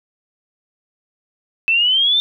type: exponential sweep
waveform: sine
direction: up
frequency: 2624 to 3619 Hz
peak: -12 dBFS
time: 1.68-2.2 s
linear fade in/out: 0 ms
effects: none